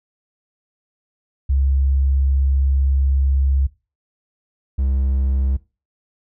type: tone pair in turn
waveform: sine / triangle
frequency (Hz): 67.9 / 66.73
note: C#2 / C2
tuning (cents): -35 / +35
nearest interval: unison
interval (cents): 30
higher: first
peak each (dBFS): -14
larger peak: neither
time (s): 1.49-3.67 / 4.78-5.57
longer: first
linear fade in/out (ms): 10
effects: noise-tail reverb RT60 0.3 s tail -20 dB re dry